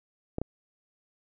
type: clicks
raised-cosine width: 2 ms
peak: -17 dBFS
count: 2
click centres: 0.384 / 0.416 s
effects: none